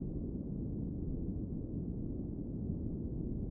white low-pass noise, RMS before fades -39 dBFS, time 0-3.5 s, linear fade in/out 10 ms, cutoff 290 Hz, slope 24 dB/octave, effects none

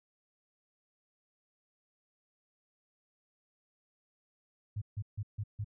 sine tone bursts, 104.2 Hz, G#2, 6 cents sharp, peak -33 dBFS, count 5, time 4.76-5.645 s, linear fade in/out 10 ms, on 57 ms, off 150 ms, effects none

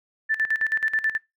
sine tone with tremolo, 1764 Hz, A6, 4 cents sharp, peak -19 dBFS, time 0.29-1.18 s, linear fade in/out 20 ms, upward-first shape square, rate 9.3 Hz, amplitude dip 80%, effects noise-tail reverb RT60 0.2 s tail -22 dB re dry

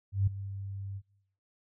sine tone with ADSR envelope, 98.3 Hz, G2, 5 cents sharp, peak -21 dBFS, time 0.12-1.02 s, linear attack 150 ms, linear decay 9 ms, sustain -15 dB, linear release 53 ms, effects noise-tail reverb RT60 0.9 s tail -26 dB re dry

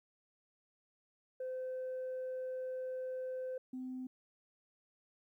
sine tone pair in turn, 514 / 256.4 Hz, C5 / C4, -31 / -35 cents, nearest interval octave, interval 1204 cents, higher first, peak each -36 / -39 dBFS, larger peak first, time 1.4-3.58 / 3.73-4.07 s, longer first, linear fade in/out 5 ms, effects tanh soft clip ceiling -36 dBFS + 13-bit

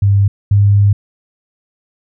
sine tone pair in turn, 99.9 / 101.29 Hz, G2 / G#2, +33 / -43 cents, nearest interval unison, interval 24 cents, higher second, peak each -7 / -6 dBFS, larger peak second, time 0.02-0.28 / 0.51-0.93 s, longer second, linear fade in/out 5 ms, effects none

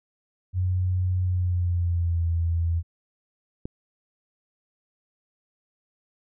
sine tone with pitch glide, 91.5 to 83.91 Hz, F#2 to E2, -19 to +31 cents, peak -21 dBFS, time 0.53-2.83 s, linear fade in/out 50 ms, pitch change -150 cents, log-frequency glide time 1.22-2.25 s
click, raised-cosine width 3 ms, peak -19 dBFS, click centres 3.655 s
effects none

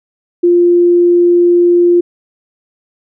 sine tone, 349.2 Hz, F4, in tune, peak -5 dBFS, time 0.43-2.01 s, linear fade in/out 10 ms, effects none

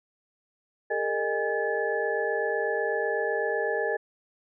sine tone cluster, 407.5 / 455.5 / 612 / 816 / 1723 Hz, G#4 / A#4 / D#5 / G#5 / A6, -33 / -40 / -29 / -31 / -37 cents, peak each -32 / -29 / -32 / -34 / -31 dBFS, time 0.9-3.97 s, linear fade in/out 10 ms, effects none

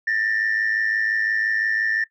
sine tone pair together, 1779.2 / 1885 Hz, A6 / A#6, +19 / +19 cents, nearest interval minor second, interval 100 cents, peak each -19 / -25 dBFS, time 0.07-2.04 s, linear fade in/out 5 ms, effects noise-tail reverb RT60 0.1 s tail -19 dB re dry + tanh soft clip ceiling -15 dBFS

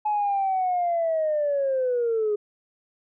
sine linear sweep, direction down, 852 to 410.8 Hz, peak -20 dBFS, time 0.05-2.36 s, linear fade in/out 10 ms, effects tanh soft clip ceiling -17 dBFS

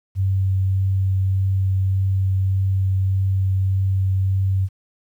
sine tone with vibrato, 95.7 Hz, G2, 41 cents flat, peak -16 dBFS, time 0.15-4.69 s, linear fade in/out 50 ms, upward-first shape triangle, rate 1.7 Hz, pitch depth 10 cents each way, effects 9-bit

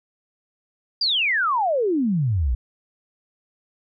sine exponential sweep, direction down, 4906 to 55.2 Hz, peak -18 dBFS, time 1.01-2.55 s, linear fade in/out 5 ms, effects none

